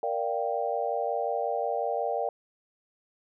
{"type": "chord", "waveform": "sine", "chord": "G minor seventh", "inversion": "first", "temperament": "equal", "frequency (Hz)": [466.2, 587.3, 698.5, 784], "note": ["Bb4", "D5", "F5", "G5"], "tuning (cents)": [0, 0, 0, 0], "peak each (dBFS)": -32, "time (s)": [0.03, 2.29], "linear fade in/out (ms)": 2, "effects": []}